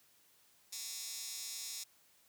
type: tone with high-pass filter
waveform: 15% pulse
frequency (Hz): 228.5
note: A#3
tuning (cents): -34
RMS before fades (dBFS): -44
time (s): 0.72-1.84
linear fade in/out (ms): 10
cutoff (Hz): 5600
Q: 1.5
effects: white hiss -68 dBFS RMS until 2.28 s + high-pass 60 Hz 12 dB/octave

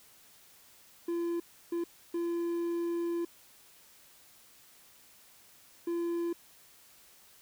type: tone bursts at uneven times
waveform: triangle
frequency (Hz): 341.2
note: F4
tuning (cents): -40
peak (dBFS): -28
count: 4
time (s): 1.08-1.4 / 1.72-1.84 / 2.14-3.25 / 5.87-6.33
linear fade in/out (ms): 5
effects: white hiss -59 dBFS RMS until 7.41 s

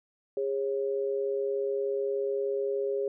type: tone pair together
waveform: sine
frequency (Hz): 408.3 / 545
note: G#4 / C#5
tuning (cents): -29 / -29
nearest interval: perfect fourth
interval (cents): 500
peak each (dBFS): -28 / -33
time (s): 0.37-3.08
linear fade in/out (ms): 2
effects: none

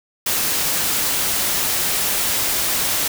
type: noise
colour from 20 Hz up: white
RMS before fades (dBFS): -20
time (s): 0.26-3.08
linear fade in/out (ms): 5
effects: none

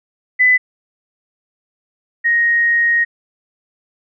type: tone pair in turn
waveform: sine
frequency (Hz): 2003 / 1872.4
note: B6 / A#6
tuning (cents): +24 / +7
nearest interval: minor second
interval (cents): 117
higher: first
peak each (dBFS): -8 / -11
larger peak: first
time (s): 0.39-0.58 / 2.24-3.05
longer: second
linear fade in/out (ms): 20
effects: none

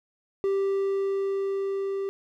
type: tone with level ramp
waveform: triangle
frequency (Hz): 392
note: G4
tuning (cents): 0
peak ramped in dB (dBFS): -20 to -25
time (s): 0.44-2.09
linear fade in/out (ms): 0
effects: none

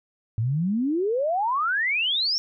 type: exponential sweep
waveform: sine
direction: up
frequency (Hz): 105.6 to 5588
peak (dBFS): -21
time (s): 0.38-2.38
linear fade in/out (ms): 0
effects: none

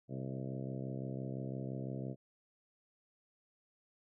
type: harmonic tone with a mistuned harmonic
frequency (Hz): 65.9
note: C2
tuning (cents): +13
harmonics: 2 / 3 / 4 / 5 / 6 / 7 / 8 / 9 / 10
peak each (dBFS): -41 / -45 / -47 / -49 / -51 / -52 / -53 / -54 / -55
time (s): 0.08-2.16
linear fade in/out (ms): 50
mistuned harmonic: 9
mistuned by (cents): +16
effects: none

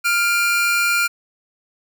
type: tone pair together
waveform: 45% pulse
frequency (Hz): 1396.9 / 2386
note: F6 / D7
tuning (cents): 0 / +27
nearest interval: major sixth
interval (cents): 927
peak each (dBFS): -18 / -19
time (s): 0.04-1.08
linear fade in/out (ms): 20
effects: none

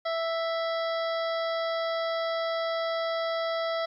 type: harmonic tone with a mistuned harmonic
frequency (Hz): 660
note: E5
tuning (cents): +2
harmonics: 1 / 2 / 3 / 5 / 6 / 7 / 8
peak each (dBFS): -28 / -34 / -38 / -42 / -44 / -45 / -46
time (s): 0.05-3.86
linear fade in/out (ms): 10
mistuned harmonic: 7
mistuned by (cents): +27
effects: 11-bit

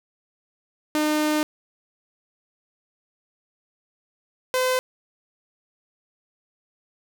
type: tone pair in turn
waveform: sawtooth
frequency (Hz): 304.1 / 511.3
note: D#4 / C5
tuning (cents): -40 / -40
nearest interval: major sixth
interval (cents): 900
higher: second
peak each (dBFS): -16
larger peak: neither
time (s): 0.95-1.43 / 4.54-4.79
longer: first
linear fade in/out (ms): 0
effects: none

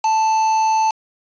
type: tone with quantisation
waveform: triangle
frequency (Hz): 880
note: A5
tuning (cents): 0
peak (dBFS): -12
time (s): 0.04-0.91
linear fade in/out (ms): 5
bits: 4
effects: resampled to 16000 Hz

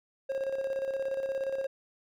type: tone with tremolo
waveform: triangle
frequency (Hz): 539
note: C#5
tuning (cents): -49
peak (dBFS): -26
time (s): 0.29-1.67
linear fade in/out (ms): 10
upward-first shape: square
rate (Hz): 17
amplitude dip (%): 50
effects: none

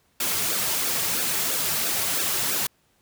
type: noise with flanger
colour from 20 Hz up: white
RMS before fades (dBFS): -25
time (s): 0.2-2.67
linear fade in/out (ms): 5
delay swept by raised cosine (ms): 0.97 to 4.07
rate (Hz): 3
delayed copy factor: -0.6
effects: pink hiss -65 dBFS RMS until 3.01 s + high-pass 60 Hz 12 dB/octave

